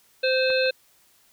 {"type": "harmonic tone", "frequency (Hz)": 519, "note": "C5", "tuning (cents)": -14, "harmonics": [1, 3, 5, 7, 8], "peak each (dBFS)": [-21, -28, -27, -33, -29], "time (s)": [0.23, 0.71], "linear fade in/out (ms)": 10}
{"type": "clicks", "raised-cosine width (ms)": 0.5, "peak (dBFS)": [-22, -30], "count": 2, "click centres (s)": [0.503, 0.659]}
{"effects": ["white hiss -60 dBFS RMS until 1.32 s"]}